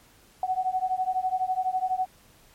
sine beating tone pair, 740 / 752 Hz, F#5 / F#5, 0 / +28 cents, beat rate 12 Hz, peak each -27 dBFS, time 0.43-2.06 s, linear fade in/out 2 ms, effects pink hiss -57 dBFS RMS until 2.54 s + MP3 64 kbps

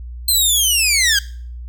15% pulse linear sweep, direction down, 4186 to 1558 Hz, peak -6 dBFS, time 0.28-1.19 s, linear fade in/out 5 ms, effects noise-tail reverb RT60 0.5 s tail -20 dB re dry + added 60 Hz sine -28 dBFS peak until 1.68 s

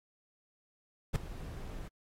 brown noise with ADSR envelope, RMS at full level -24 dBFS, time 1.13-1.88 s, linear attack 28 ms, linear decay 3 ms, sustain -19 dB, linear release 5 ms, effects AAC 48 kbps

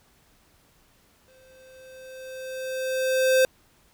square tone with exponential growth, 520 Hz, C5, 11 cents flat, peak -16 dBFS, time 1.28-3.45 s, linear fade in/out 1 ms, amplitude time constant 470 ms, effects pink hiss -61 dBFS RMS until 3.93 s

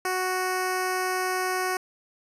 10% pulse tone with notch filter, 370 Hz, F#4, in tune, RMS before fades -27 dBFS, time 0.05-1.77 s, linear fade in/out 2 ms, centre 3400 Hz, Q 1.5, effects resampled to 32000 Hz

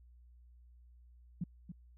sine tone with echo, 174.61 Hz, F3, in tune, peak -33 dBFS, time 1.41-1.44 s, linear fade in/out 5 ms, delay 280 ms, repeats 1, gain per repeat -9 dB, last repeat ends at 1.72 s, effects added 60 Hz sine -57 dBFS peak until 1.97 s

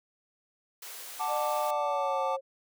white high-pass noise, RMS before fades -43 dBFS, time 0.82-1.71 s, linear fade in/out 5 ms, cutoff 390 Hz, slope 24 dB/octave
triangle chord, D major, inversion first, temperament equal, 740 / 880 / 1174.7 Hz, F#5 / A5 / D6, 0 / 0 / 0 cents, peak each -32 / -30 / -32 dBFS, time 1.19-2.37 s, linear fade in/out 20 ms
sine tone with pitch glide, 600 to 537.6 Hz, D5 to C5, +37 to +47 cents, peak -31 dBFS, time 1.27-2.41 s, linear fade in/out 50 ms, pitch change -190 cents, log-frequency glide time 1.68-2.23 s
effects none

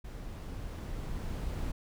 brown noise with level ramp, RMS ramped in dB -42 to -35 dBFS, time 0.04-1.72 s, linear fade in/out 10 ms, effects none

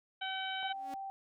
harmonic tone, 763 Hz, G5, 47 cents flat, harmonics 1 / 2 / 3 / 4 / 5, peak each -40 / -41 / -46 / -41 / -46 dBFS, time 0.21-0.73 s, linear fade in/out 10 ms
sine tone, 780 Hz, G5, 9 cents flat, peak -39 dBFS, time 0.63-1.1 s, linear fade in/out 0 ms
sawtooth tone with exponential growth, 278.5 Hz, C#4, 8 cents sharp, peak -39 dBFS, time 0.68-0.94 s, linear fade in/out 0 ms, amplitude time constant 55 ms
effects none

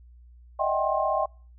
sine tone cluster, 606 / 642 / 749 / 788 / 1064 Hz, D#5 / E5 / F#5 / G5 / C6, -46 / -46 / +21 / +9 / +29 cents, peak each -29 / -28 / -33 / -28 / -28 dBFS, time 0.59-1.26 s, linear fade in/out 10 ms, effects noise-tail reverb RT60 0.4 s tail -26 dB re dry + added 60 Hz sine -48 dBFS peak until 1.58 s

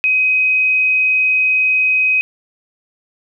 sine tone, 2522 Hz, D#7, 23 cents sharp, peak -11 dBFS, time 0.04-2.21 s, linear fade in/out 0 ms, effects none

